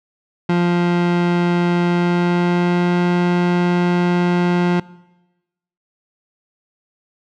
30% pulse tone with pitch glide, 174.61 to 176.43 Hz, F3 to F3, 0 to +18 cents, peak -11 dBFS, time 0.49-4.8 s, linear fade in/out 5 ms, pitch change +18 cents, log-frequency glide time 1.88-2.99 s, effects noise-tail reverb RT60 1.0 s tail -21 dB re dry + low-pass 3000 Hz 12 dB/octave

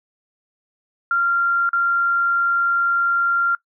sine tone with dropouts, 1385 Hz, F6, 15 cents flat, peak -15 dBFS, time 1.11-3.55 s, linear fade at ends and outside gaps 2 ms, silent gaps 1.692-1.731 s, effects noise-tail reverb RT60 0.1 s tail -22 dB re dry

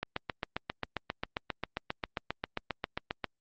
click train, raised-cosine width 0.3 ms, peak -15 dBFS, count 25, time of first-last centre 0.03-3.243 s, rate 7.47 Hz, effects low-pass 4000 Hz 12 dB/octave + Opus 48 kbps

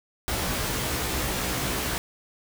pink noise with comb filter, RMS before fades -28 dBFS, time 0.28-1.98 s, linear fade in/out 0 ms, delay 16 ms, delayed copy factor +0.7, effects none

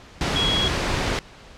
sine tone in noise, 3322 Hz, G#7, in tune, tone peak -20 dBFS, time 0.36-0.68 s, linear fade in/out 0 ms, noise pink, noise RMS -23 dBFS, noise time 0.21-1.19 s, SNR 0 dB, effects pink hiss -45 dBFS RMS until 1.57 s + low-pass 5000 Hz 12 dB/octave

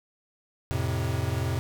square chord, F major, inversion none, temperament equal, 87.31 / 110 / 130.81 Hz, F2 / A2 / C3, 0 / 0 / 0 cents, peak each -31 dBFS, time 0.71-1.59 s, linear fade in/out 0 ms, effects none

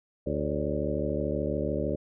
harmonic tone with a mistuned harmonic, 73.42 Hz, D2, in tune, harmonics 1 / 2 / 3 / 4 / 5 / 6 / 7 / 8, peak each -35 / -35 / -35 / -35 / -35 / -35 / -35 / -35 dBFS, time 0.26-1.96 s, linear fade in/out 10 ms, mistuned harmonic 7, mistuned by +90 cents, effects none

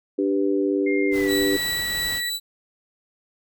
sine chord, G major, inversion second, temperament equal, 293.7 / 392 / 493.9 Hz, D4 / G4 / B4, 0 / 0 / 0 cents, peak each -22 / -22 / -28 dBFS, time 0.18-1.57 s, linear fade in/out 10 ms
sine tone with pitch glide, 2119 to 1931.9 Hz, C7 to B6, +21 to -39 cents, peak -27 dBFS, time 0.86-2.3 s, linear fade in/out 10 ms, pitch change -160 cents, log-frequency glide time 1.09-1.3 s
pink noise, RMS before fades -36 dBFS, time 1.11-2.22 s, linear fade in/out 50 ms
sawtooth tone with tremolo, 3951 Hz, B7, in tune, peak -21 dBFS, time 1.27-2.4 s, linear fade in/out 50 ms, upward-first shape triangle, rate 2.9 Hz, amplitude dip 30%
effects none

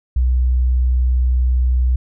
sine tone, 62.5 Hz, B1, 21 cents sharp, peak -12 dBFS, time 0.16-1.96 s, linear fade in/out 5 ms, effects none

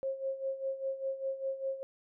sine tone with tremolo, 537 Hz, C5, 45 cents sharp, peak -30 dBFS, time 0.03-1.83 s, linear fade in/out 0 ms, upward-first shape sine, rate 5 Hz, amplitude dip 75%, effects none

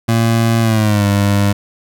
25% pulse tone with pitch glide, 114.6 to 100.92 Hz, A#2 to G#2, -29 to -49 cents, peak -7 dBFS, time 0.08-1.53 s, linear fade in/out 10 ms, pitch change -220 cents, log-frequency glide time 0.61-1.06 s, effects none

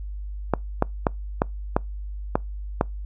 clicks, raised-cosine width 1 ms, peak -4 dBFS, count 7, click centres 0.537 / 0.824 / 1.068 / 1.419 / 1.765 / 2.355 / 2.811 s, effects noise-tail reverb RT60 0.2 s tail -26 dB re dry + added 50 Hz sine -30 dBFS peak until 3.05 s

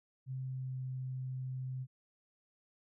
sine tone with pitch glide, 130.81 to 129.53 Hz, C3 to C3, 0 to -17 cents, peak -37 dBFS, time 0.26-1.87 s, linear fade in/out 50 ms, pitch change -17 cents, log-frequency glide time 0.39-0.8 s, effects none

